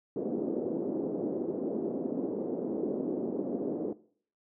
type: band-pass noise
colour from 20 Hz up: pink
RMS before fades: -33 dBFS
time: 0.16-3.93 s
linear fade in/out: 5 ms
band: 240 to 460 Hz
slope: 24 dB/octave
effects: noise-tail reverb RT60 0.5 s tail -18 dB re dry